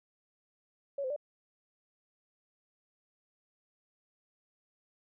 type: tone with pitch steps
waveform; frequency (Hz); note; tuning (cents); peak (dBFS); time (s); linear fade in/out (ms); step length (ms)
sine; 559 / 516 / 587; C#5 / C5 / D5; +14 / -24 / -1; -32; 0.98-1.163; 5; 61
effects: none